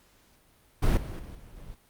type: noise with level steps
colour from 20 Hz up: brown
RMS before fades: -22 / -35 / -41 / -47 / -44 dBFS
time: 0.82-1.75 s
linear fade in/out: 10 ms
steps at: 0.97 / 1.19 / 1.35 / 1.56 s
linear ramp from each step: 2 ms
effects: pink hiss -62 dBFS RMS until 1.89 s + Opus 48 kbps